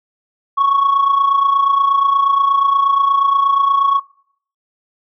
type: tone with amplitude modulation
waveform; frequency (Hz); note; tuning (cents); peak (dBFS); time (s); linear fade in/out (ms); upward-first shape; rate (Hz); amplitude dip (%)
sine; 1108.7; C#6; 0; -6; 0.57-4; 20; sine; 28.4; 65
effects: noise-tail reverb RT60 0.6 s tail -22 dB re dry + tanh soft clip ceiling -7 dBFS